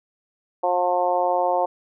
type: harmonic tone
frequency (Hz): 178.7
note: F3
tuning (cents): +40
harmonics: 2 / 3 / 4 / 5 / 6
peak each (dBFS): -30 / -23 / -22 / -24 / -32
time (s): 0.63-1.66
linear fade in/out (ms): 10
effects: none